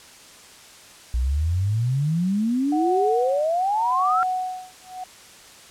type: exponential sweep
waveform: sine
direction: up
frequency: 58.4 to 1387 Hz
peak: -19 dBFS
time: 1.14-4.23 s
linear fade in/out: 0 ms
type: tone with tremolo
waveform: sine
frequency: 740 Hz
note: F#5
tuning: in tune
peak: -20 dBFS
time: 2.72-5.04 s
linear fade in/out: 5 ms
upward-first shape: sine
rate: 0.85 Hz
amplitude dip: 100%
effects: white hiss -46 dBFS RMS until 5.7 s + low-pass 9000 Hz 12 dB/octave